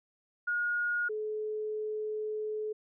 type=tone pair in turn; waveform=sine; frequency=1436 / 428.7 Hz; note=F6 / A4; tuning=+48 / -45 cents; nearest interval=octave + major sixth; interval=2093 cents; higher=first; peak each=-28 / -32 dBFS; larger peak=first; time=0.47-1.09 / 1.09-2.73 s; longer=second; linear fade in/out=10 ms; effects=none